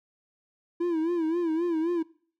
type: tone with vibrato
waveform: triangle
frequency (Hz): 332.7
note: E4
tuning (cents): +16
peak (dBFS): -22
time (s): 0.8-2.03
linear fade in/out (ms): 10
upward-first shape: sine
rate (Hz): 3.8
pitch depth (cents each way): 100
effects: noise-tail reverb RT60 0.5 s tail -22 dB re dry